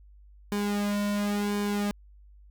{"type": "tone with flanger", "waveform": "sawtooth", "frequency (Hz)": 204.9, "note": "G#3", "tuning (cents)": -23, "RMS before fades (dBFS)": -28, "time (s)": [0.52, 1.91], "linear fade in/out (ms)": 0, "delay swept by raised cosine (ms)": [1.5, 2.48], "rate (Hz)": 0.94, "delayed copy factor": -0.8, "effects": ["added 50 Hz sine -50 dBFS peak until 2.5 s"]}